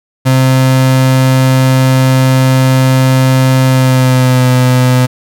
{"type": "tone with pitch glide", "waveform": "35% pulse", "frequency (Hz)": [130.81, 126.72], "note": ["C3", "B2"], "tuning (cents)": [0, 45], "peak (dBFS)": -4, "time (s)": [0.25, 5.07], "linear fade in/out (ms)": 20, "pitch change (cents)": -55, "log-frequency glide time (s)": [3.66, 4.48], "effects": []}